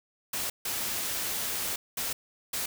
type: noise bursts at uneven times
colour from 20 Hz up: white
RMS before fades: -32 dBFS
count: 4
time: 0.33-0.5 / 0.65-1.76 / 1.97-2.13 / 2.53-2.66 s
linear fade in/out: 5 ms
effects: none